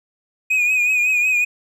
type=tone with vibrato; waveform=triangle; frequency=2484 Hz; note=D#7; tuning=3 cents flat; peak=-13 dBFS; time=0.5-1.45 s; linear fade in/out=10 ms; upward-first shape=triangle; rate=5.4 Hz; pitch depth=58 cents each way; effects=none